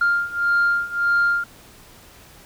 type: beating tone pair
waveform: sine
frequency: 1399 / 1400.7 Hz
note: F6 / F6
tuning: +3 / +5 cents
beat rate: 1.7 Hz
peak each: -20 / -18 dBFS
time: 0.01-1.44 s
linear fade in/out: 5 ms
effects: tanh soft clip ceiling -12 dBFS + pink hiss -47 dBFS RMS until 2.45 s